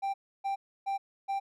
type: tone bursts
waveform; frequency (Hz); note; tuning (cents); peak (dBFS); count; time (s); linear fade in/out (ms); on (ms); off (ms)
triangle; 787; G5; +7; -27; 4; 0.02-1.4; 20; 120; 300
effects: none